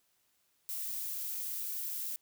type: noise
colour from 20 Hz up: violet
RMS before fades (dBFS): -38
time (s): 0.69-2.16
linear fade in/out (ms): 0
effects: white hiss -74 dBFS RMS until 2.21 s